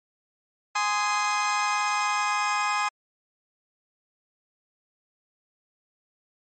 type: chord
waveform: 30% pulse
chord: Ab major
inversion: none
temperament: just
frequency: 830.6 / 1038.3 / 1245.9 Hz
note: Ab5 / C6 / Eb6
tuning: 0 / -14 / +2 cents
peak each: -25 dBFS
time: 0.75-2.89 s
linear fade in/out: 10 ms
effects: MP3 32 kbps